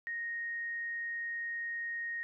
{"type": "tone", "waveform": "sine", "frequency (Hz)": 1865, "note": "A#6", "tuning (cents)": 0, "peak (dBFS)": -35, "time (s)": [0.07, 2.23], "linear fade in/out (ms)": 0, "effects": []}